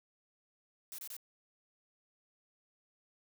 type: noise bursts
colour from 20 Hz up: blue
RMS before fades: -45 dBFS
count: 3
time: 0.92-1.166 s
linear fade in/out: 0 ms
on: 64 ms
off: 27 ms
effects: none